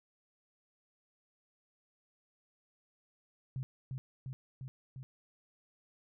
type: tone with echo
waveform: sine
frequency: 130.81 Hz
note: C3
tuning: in tune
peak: -35 dBFS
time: 3.56-3.63 s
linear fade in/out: 0 ms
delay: 350 ms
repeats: 4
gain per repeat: -2 dB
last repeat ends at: 5.03 s
effects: none